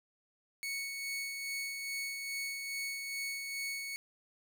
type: tone with tremolo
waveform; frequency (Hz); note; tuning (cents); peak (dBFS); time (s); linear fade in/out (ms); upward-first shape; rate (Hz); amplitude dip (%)
sawtooth; 2217; C#7; 0; -32; 0.63-3.96; 0; sine; 2.4; 35
effects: none